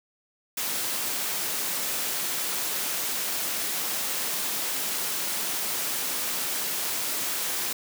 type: high-pass noise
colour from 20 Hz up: white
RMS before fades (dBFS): -29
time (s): 0.57-7.73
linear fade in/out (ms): 5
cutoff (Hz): 170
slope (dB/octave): 12
effects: none